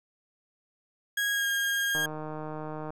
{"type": "tone with pitch glide", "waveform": "35% pulse", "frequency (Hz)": [1646, 1621.5], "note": ["G#6", "G#6"], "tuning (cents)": [-16, -42], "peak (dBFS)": -24, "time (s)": [1.17, 2.06], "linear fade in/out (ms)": 5, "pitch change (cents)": -26, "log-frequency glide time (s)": [1.32, 1.47]}
{"type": "click train", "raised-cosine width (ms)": 1, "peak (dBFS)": -24, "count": 148, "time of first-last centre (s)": [1.95, 2.905], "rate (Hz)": 154}
{"effects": []}